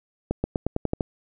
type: accelerating click train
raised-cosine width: 2 ms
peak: -10 dBFS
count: 8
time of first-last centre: 0.31-1.008 s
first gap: 130 ms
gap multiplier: 0.91
effects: none